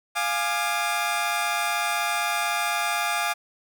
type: chord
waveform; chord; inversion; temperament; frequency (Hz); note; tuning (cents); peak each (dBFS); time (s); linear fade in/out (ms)
20% pulse; D diminished; first; equal with one note detuned; 698.5 / 830.6 / 1198; F5 / Ab5 / D6; 0 / 0 / +34; -23; 0.15-3.34; 20
effects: none